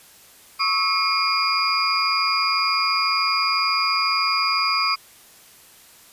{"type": "tone cluster", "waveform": "sine", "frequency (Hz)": [1109, 1295, 2176, 2419, 4863], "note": ["C#6", "E6", "C#7", "D#7", "D#8"], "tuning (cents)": [0, -31, -33, -49, -40], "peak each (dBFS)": [-23, -26, -29, -27, -22], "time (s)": [0.59, 4.96], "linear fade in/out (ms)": 20, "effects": ["white hiss -49 dBFS RMS until 6.12 s", "resampled to 32000 Hz"]}